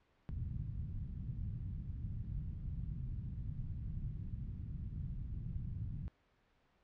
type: low-pass noise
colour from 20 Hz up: white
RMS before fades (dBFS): -42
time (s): 0.29-6.08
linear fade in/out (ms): 0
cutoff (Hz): 140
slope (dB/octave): 24
effects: pink hiss -74 dBFS RMS until 6.83 s + low-pass 3000 Hz 12 dB/octave